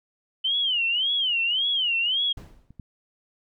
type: tone with vibrato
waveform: sine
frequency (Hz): 3014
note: F#7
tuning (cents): +31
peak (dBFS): -21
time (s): 0.44-2.33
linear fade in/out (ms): 10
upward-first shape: sine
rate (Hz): 1.8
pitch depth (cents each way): 190
type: noise with exponential decay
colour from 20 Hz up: brown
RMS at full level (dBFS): -36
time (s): 2.37-2.8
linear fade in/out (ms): 5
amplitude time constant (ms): 92
type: clicks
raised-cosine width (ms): 5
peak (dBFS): -34 / -27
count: 2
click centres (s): 2.706 / 2.797
effects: none